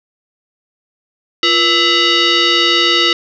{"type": "tone with frequency modulation", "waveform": "sine", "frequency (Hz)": 483.9, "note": "B4", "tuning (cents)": -35, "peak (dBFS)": -9, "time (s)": [1.43, 3.13], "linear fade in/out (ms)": 2, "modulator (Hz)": 830, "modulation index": 5, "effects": []}